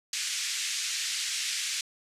white band-pass noise, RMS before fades -32 dBFS, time 0.13-1.81 s, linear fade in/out 2 ms, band 1900 to 7600 Hz, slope 24 dB/octave, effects resampled to 32000 Hz

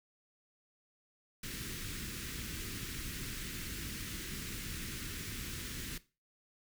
pink band-stop noise, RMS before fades -42 dBFS, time 1.43-5.98 s, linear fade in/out 5 ms, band 360 to 1500 Hz, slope 24 dB/octave, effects noise-tail reverb RT60 0.3 s tail -17 dB re dry

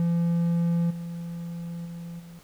triangle tone with level steps, 170 Hz, F3, 46 cents flat, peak -19 / -30 / -33 / -40 dBFS, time 0-2.39 s, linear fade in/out 0 ms, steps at 0.9 / 1.85 / 2.19 s, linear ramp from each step 10 ms, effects pink hiss -55 dBFS RMS until 2.43 s

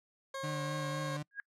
20% pulse tone, 540 Hz, C#5, 45 cents flat, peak -33 dBFS, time 0.34-1.17 s, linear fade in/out 5 ms
35% pulse tone with vibrato, 148.8 Hz, D3, 23 cents sharp, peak -35 dBFS, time 0.43-1.23 s, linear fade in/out 10 ms, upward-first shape triangle, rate 3.9 Hz, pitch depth 35 cents each way
sine tone with exponential growth, 1637 Hz, G#6, 25 cents flat, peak -33 dBFS, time 1.31-1.4 s, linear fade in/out 1 ms, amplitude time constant 18 ms
effects noise-tail reverb RT60 0.1 s tail -25 dB re dry + low-pass 9000 Hz 12 dB/octave

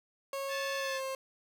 30% pulse tone with pitch glide, 548 to 531.8 Hz, C#5 to C5, -20 to +28 cents, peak -32 dBFS, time 0.33-1.15 s, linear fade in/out 2 ms, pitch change -52 cents, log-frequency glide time 0.77-0.98 s
harmonic tone, 870 Hz, A5, 20 cents flat, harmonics 2 / 3 / 4 / 5 / 6 / 7, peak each -39 / -43 / -45 / -47 / -49 / -50 dBFS, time 0.48-1.01 s, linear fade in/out 50 ms
effects none

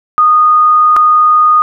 sine tone with dropouts, 1233 Hz, D#6, 16 cents flat, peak -4 dBFS, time 0.18-1.62 s, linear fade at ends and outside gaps 0 ms, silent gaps 0.963-0.966 s, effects none

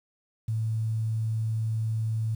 sine tone with quantisation, 111 Hz, A2, 16 cents sharp, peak -25 dBFS, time 0.48-2.35 s, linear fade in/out 5 ms, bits 9, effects none

